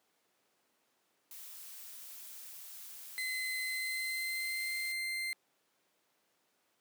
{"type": "noise", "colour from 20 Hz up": "blue", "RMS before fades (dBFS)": -49, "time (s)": [1.31, 4.92], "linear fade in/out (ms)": 2}
{"type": "tone with pitch glide", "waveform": "35% pulse", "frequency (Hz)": [2046, 2087], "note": ["C7", "C7"], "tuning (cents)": [-39, -5], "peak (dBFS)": -33, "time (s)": [3.18, 5.33], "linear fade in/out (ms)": 0, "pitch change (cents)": 34, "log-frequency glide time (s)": [3.62, 4.72]}
{"effects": ["pink hiss -75 dBFS RMS until 6.8 s", "high-pass 300 Hz 12 dB/octave"]}